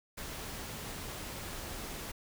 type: noise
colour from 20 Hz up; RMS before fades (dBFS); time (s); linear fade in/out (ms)
pink; -42; 0.17-2.12; 10
effects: none